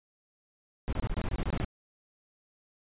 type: noise bursts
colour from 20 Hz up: brown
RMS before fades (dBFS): -30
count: 11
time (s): 0.88-1.647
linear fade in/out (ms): 0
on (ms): 47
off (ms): 25
effects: resampled to 8000 Hz